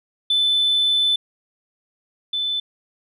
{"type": "tone pair in turn", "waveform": "sine", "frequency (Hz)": [3514, 3514], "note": ["A7", "A7"], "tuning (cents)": [-3, -3], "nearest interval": "unison", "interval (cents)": 0, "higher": "neither", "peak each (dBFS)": [-14, -20], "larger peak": "first", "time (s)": [[0.3, 1.16], [2.33, 2.6]], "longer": "first", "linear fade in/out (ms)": 5, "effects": ["tanh soft clip ceiling -12 dBFS"]}